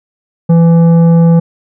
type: tone with tanh clipping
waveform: triangle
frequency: 167.2 Hz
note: E3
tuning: 25 cents sharp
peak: -5 dBFS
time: 0.49-1.4 s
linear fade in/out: 10 ms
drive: 14 dB
effects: none

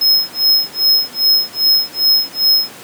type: tone with tremolo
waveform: square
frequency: 5150 Hz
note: E8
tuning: 41 cents flat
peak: -8 dBFS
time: 0.01-2.7 s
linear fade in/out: 5 ms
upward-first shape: sine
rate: 2.5 Hz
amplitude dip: 100%
effects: pink hiss -35 dBFS RMS until 2.83 s + high-pass 200 Hz 12 dB/octave

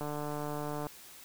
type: click train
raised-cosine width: 1 ms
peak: -24 dBFS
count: 128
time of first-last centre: 0.01-0.868 s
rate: 148 Hz
effects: white hiss -52 dBFS RMS until 1.24 s

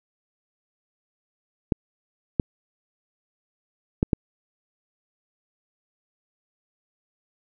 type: clicks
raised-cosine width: 3 ms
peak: -6 dBFS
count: 4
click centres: 1.722 / 2.398 / 4.029 / 4.132 s
effects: none

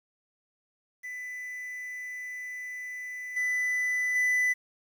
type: tone with level steps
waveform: triangle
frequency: 1995 Hz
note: B6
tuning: 17 cents sharp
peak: -34 / -24 / -21 dBFS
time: 1.03-4.54 s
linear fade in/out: 20 ms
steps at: 3.36 / 4.15 s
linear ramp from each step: 10 ms
effects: 9-bit

